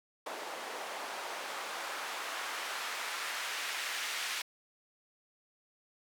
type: noise with band-pass filter sweep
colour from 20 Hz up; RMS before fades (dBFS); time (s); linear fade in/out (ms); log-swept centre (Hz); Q
white; -39; 0.26-4.42; 5; 600 to 2200; 0.87
effects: high-pass 300 Hz 12 dB/octave